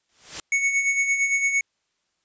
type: noise with exponential growth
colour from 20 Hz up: white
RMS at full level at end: -28 dBFS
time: 0.09-0.4 s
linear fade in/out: 2 ms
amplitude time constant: 66 ms
type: tone with tremolo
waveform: square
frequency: 2217 Hz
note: C#7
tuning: in tune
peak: -18 dBFS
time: 0.52-1.61 s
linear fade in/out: 2 ms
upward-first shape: sine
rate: 8.8 Hz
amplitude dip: 55%
effects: white hiss -73 dBFS RMS until 2.24 s + resampled to 16000 Hz